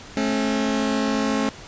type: tone pair together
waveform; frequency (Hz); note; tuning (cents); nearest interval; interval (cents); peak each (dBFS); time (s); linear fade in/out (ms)
sawtooth; 216.3 / 270.3; A3 / C#4; -29 / -44; major third; 385; -19; 0.17-1.49; 0
effects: pink hiss -41 dBFS RMS until 1.67 s + resampled to 16000 Hz